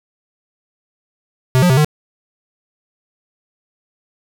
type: tone with pitch steps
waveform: square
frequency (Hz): 129.3 / 178.5 / 130.7 / 151.3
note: C3 / F3 / C3 / D#3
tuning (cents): -20 / +38 / -1 / -48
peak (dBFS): -10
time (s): 1.55-1.846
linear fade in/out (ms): 0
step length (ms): 74
effects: none